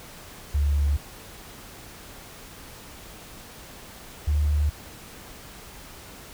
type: tone pair in turn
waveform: sine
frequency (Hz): 72 / 74.24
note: D2 / D2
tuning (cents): -34 / +19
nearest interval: minor second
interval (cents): 53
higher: second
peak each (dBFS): -19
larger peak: neither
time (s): 0.54-0.97 / 4.27-4.7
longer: neither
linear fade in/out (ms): 10
effects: pink hiss -44 dBFS RMS until 6.33 s